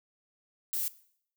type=noise; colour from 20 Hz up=violet; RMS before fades=-32 dBFS; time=0.73-0.88 s; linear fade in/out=0 ms; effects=noise-tail reverb RT60 0.6 s tail -18 dB re dry